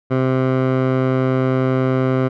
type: tone with low-pass filter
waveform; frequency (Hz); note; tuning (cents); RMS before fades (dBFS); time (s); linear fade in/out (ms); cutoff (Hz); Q
15% pulse; 130.3; C3; -7; -17; 0.1-2.29; 20; 1500; 0.72
effects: none